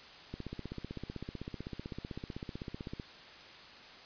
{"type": "click train", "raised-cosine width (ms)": 3, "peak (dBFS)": -27, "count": 43, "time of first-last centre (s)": [0.34, 2.998], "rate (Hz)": 15.8, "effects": ["white hiss -52 dBFS RMS until 4.05 s", "resampled to 11025 Hz"]}